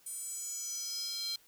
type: tone with high-pass filter sweep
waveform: square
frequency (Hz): 459.7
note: A#4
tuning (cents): -24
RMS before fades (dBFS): -39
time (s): 0.06-1.36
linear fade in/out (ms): 5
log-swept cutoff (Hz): 9200 to 4000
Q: 5.9
effects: white hiss -64 dBFS RMS until 1.47 s